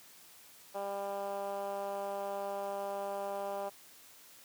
10% pulse tone with band-pass filter, 199 Hz, G3, 26 cents sharp, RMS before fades -38 dBFS, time 0.74-3.7 s, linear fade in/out 20 ms, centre 660 Hz, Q 2.2, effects white hiss -57 dBFS RMS until 4.44 s + high-pass 100 Hz 12 dB/octave

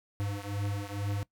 square beating tone pair, 100.3 / 102.5 Hz, G2 / G#2, +40 / -22 cents, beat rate 2.2 Hz, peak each -35 / -37 dBFS, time 0.2-1.23 s, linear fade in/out 0 ms, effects noise-tail reverb RT60 0.1 s tail -20 dB re dry

